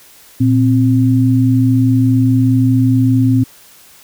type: tone pair together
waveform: sine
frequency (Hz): 116.54 / 261.4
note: A#2 / C4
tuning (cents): 0 / -1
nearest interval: octave + major second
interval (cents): 1399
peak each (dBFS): -11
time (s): 0.4-3.44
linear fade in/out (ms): 10
effects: white hiss -43 dBFS RMS until 4.03 s